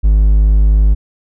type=tone; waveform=triangle; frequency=51.7 Hz; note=G#1; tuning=7 cents flat; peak=-4 dBFS; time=0.03-0.95 s; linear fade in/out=20 ms; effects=none